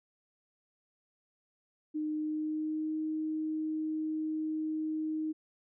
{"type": "tone with pitch glide", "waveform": "sine", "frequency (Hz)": [306.3, 312.2], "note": ["D#4", "D#4"], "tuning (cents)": [-27, 6], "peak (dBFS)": -31, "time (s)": [1.94, 5.33], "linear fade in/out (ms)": 20, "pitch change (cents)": 33, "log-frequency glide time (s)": [2.12, 2.97], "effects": []}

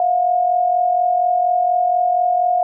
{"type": "tone pair together", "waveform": "sine", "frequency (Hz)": [673.8, 718], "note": ["E5", "F5"], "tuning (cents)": [38, 48], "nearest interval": "minor second", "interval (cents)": 110, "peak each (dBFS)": [-21, -14], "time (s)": [0, 2.63], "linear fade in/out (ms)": 2, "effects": []}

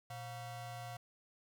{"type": "ring-modulated tone", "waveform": "40% pulse", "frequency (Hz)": 415.3, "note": "G#4", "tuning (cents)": 0, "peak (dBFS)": -40, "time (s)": [0.1, 0.97], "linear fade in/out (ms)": 5, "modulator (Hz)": 296, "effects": []}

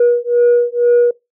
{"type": "beating tone pair", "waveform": "sine", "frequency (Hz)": [480, 482.1], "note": ["B4", "B4"], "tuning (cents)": [-49, -42], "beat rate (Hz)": 2.1, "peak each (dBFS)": -11, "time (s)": [0, 1.11], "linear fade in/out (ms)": 5, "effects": ["noise-tail reverb RT60 0.2 s tail -22 dB re dry", "tanh soft clip ceiling -5 dBFS"]}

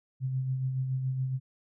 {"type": "tone with tremolo", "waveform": "sine", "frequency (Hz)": 130.81, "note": "C3", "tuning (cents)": 0, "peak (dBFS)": -26, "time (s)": [0.2, 1.4], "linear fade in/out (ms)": 50, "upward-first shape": "sine", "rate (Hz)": 7.1, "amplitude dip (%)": 40, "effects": []}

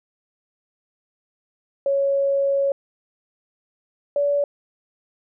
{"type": "tone pair in turn", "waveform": "sine", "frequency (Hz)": [554.4, 573], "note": ["C#5", "D5"], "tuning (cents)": [0, -43], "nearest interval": "minor second", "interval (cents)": 57, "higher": "second", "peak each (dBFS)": -17, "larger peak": "neither", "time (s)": [[1.86, 2.72], [4.16, 4.44]], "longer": "first", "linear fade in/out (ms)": 2, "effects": []}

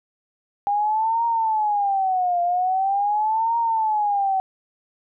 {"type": "tone with vibrato", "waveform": "sine", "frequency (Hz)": 806, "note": "G5", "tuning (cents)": 48, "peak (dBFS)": -18, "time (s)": [0.67, 4.4], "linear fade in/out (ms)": 0, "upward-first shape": "triangle", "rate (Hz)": 0.43, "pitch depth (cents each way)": 260, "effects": []}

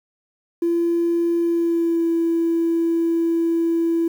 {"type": "tone with pitch glide", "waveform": "triangle", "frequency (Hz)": [339.8, 333.2], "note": ["F4", "E4"], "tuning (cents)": [-47, 19], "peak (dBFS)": -13, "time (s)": [0.62, 4.08], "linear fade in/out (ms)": 5, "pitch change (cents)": -34, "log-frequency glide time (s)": [1.39, 2.07], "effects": ["tanh soft clip ceiling -14 dBFS", "8-bit"]}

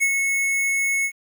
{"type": "tone with ADSR envelope", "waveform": "square", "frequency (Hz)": 2194, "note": "C#7", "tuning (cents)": -18, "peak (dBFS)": -16, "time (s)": [0, 1.12], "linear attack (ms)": 27, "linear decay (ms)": 62, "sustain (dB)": -4, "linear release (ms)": 73, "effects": ["9-bit"]}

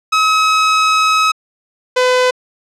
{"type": "tone pair in turn", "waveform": "sawtooth", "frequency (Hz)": [1279, 504.2], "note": ["D#6", "B4"], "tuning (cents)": [47, 36], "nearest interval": "octave + major third", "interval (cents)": 1611, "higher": "first", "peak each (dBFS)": -6, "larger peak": "neither", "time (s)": [[0.12, 1.32], [1.96, 2.31]], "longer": "first", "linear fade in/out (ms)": 10, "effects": ["low-pass 6000 Hz 12 dB/octave"]}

